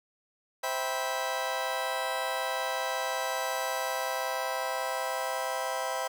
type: chord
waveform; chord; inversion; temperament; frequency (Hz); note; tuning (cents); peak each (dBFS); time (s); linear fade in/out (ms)
30% pulse; C major seventh; none; just; 523.3 / 654.1 / 784.9 / 981.1; C5 / E5 / G5 / B5; 0 / -14 / +2 / -12; -33; 0.63-6.08; 10
effects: none